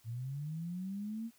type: linear sweep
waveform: sine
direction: up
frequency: 110.2 to 233.1 Hz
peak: -37 dBFS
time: 0.04-1.31 s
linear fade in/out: 50 ms
effects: white hiss -67 dBFS RMS until 1.38 s